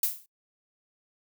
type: noise with exponential decay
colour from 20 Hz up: violet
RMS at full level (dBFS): -22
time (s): 0.03-0.26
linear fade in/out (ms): 2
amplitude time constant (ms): 50
effects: noise-tail reverb RT60 0.1 s tail -22 dB re dry